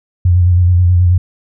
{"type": "tone with vibrato", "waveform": "sine", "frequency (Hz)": 89, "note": "F2", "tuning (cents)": 33, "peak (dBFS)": -6, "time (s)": [0.25, 1.18], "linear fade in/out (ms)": 5, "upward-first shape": "square", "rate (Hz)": 9.3, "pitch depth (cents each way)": 35, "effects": []}